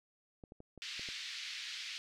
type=clicks; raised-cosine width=2 ms; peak=-38 dBFS; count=6; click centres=0.438 / 0.521 / 0.604 / 0.777 / 0.995 / 1.088 s
type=band-pass noise; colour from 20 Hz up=white; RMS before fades=-44 dBFS; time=0.82-1.98 s; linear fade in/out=0 ms; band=1900 to 4700 Hz; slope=24 dB/octave
effects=none